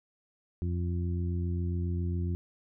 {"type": "harmonic tone", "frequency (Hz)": 87.3, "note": "F2", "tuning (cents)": 0, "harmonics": [1, 2, 3, 4], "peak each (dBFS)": [-29, -36, -43, -42], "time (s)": [0.62, 2.35], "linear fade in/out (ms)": 0, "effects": []}